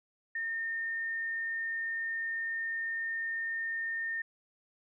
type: tone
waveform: sine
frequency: 1822 Hz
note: A#6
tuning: 40 cents flat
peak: -32 dBFS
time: 0.35-4.22 s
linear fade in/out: 5 ms
effects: none